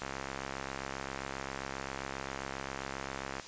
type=click train; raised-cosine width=0.5 ms; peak=-22 dBFS; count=229; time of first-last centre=0.02-3.398 s; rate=67.5 Hz; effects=white hiss -47 dBFS RMS until 3.47 s + resampled to 16000 Hz